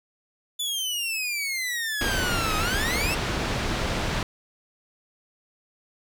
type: exponential two-way sweep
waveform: sawtooth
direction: down then up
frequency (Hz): 3500 to 1244.5 to 2750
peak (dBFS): -23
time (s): 0.59-3.15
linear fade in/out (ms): 10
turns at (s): 2.57
type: low-pass noise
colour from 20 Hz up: pink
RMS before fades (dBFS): -27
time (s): 2.01-4.23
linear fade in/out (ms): 2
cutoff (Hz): 4600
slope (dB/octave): 12
effects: none